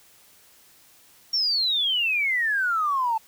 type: exponential sweep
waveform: triangle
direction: down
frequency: 5588 to 872 Hz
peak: -17 dBFS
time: 1.33-3.18 s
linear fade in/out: 10 ms
effects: tanh soft clip ceiling -19 dBFS + white hiss -55 dBFS RMS until 3.27 s

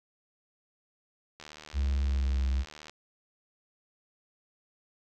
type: click train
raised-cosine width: 0.2 ms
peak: -28 dBFS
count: 115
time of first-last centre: 1.4-2.896 s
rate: 76.2 Hz
type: tone with pitch glide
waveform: triangle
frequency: 68 to 65.57 Hz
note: C#2 to C2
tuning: -33 to +4 cents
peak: -23 dBFS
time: 1.73-2.65 s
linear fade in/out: 50 ms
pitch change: -63 cents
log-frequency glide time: 2.02-2.35 s
effects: none

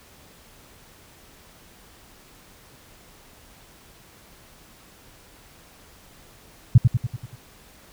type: tone with echo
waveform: sine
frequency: 120.3 Hz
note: B2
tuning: 45 cents flat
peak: -6 dBFS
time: 6.75-6.78 s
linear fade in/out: 5 ms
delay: 96 ms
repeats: 6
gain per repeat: -5 dB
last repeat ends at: 7.356 s
effects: pink hiss -51 dBFS RMS until 7.92 s

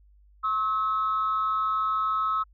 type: tone pair together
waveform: sine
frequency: 1083.3 / 1290 Hz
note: C#6 / E6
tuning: -40 / -38 cents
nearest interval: minor third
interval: 302 cents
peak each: -29 / -23 dBFS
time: 0.43-2.44 s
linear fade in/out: 20 ms
effects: tanh soft clip ceiling -18 dBFS + added 50 Hz sine -54 dBFS peak until 2.53 s

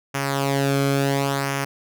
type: tone with flanger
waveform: sawtooth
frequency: 138.59 Hz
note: C#3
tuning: in tune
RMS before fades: -22 dBFS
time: 0.14-1.65 s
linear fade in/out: 10 ms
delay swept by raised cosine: 0.24 to 1.09 ms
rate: 0.71 Hz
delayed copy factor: -0.65
effects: none

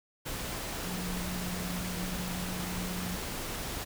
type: tone in noise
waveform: sine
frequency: 180.4 Hz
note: F#3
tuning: 44 cents flat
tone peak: -36 dBFS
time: 0.84-3.17 s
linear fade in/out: 20 ms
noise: pink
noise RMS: -37 dBFS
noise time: 0.25-3.85 s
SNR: -2 dB
effects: none

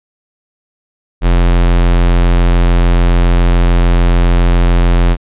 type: tone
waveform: square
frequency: 43.49 Hz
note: F1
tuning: 6 cents flat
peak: -7 dBFS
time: 1.21-5.17 s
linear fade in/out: 50 ms
effects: resampled to 8000 Hz

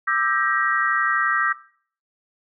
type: chord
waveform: sine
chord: E half-diminished seventh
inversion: third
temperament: just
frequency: 1186.7 / 1318.5 / 1582.2 / 1898.7 Hz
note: D6 / E6 / G6 / Bb6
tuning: +18 / 0 / +16 / +31 cents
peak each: -24 dBFS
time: 0.07-1.53 s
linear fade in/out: 10 ms
effects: noise-tail reverb RT60 0.5 s tail -18 dB re dry

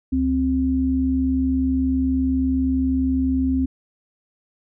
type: tone pair together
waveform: sine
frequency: 70.2 / 262.1 Hz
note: C#2 / C4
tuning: +22 / +3 cents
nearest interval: octave + major seventh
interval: 2281 cents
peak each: -24 / -18 dBFS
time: 0.12-3.66 s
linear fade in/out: 10 ms
effects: none

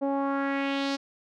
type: tone with low-pass filter sweep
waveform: sawtooth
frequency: 276.3 Hz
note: C#4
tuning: 6 cents flat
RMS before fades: -28 dBFS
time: 0.01-0.97 s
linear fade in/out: 20 ms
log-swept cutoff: 640 to 5200 Hz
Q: 2.3
effects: none

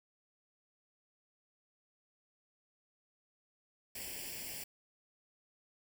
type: noise with comb filter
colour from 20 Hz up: white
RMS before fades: -44 dBFS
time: 3.95-4.64 s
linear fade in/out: 5 ms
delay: 0.39 ms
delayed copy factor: +0.85
effects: none

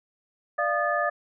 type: tone cluster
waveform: sine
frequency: 592 / 692 / 1226 / 1736 Hz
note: D5 / F5 / D#6 / A6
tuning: +14 / -16 / -26 / -24 cents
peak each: -28 dBFS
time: 0.58-1.1 s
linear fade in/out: 10 ms
effects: none

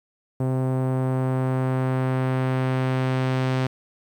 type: tone with low-pass filter sweep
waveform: sawtooth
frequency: 130 Hz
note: C3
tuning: 11 cents flat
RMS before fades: -23 dBFS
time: 0.4-3.67 s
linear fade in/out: 5 ms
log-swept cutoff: 700 to 4100 Hz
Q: 0.75
effects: 9-bit

